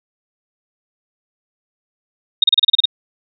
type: tone bursts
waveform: sine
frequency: 3715 Hz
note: A#7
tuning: 7 cents flat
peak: -7 dBFS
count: 9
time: 2.42-2.856 s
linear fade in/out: 5 ms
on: 20 ms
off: 32 ms
effects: none